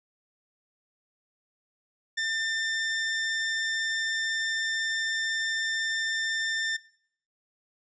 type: tone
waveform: sawtooth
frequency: 1794 Hz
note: A6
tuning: 33 cents sharp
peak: -23 dBFS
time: 2.17-6.77 s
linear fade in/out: 10 ms
effects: noise-tail reverb RT60 0.6 s tail -21 dB re dry + resampled to 16000 Hz